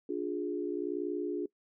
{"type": "chord", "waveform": "sine", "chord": "D diminished", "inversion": "none", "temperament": "equal with one note detuned", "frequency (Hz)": [293.7, 355.1, 415.3], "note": ["D4", "F4", "Ab4"], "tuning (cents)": [0, 29, 0], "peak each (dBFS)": [-36, -35, -37], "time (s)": [0.09, 1.46], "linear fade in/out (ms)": 5, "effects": ["noise-tail reverb RT60 0.1 s tail -22 dB re dry"]}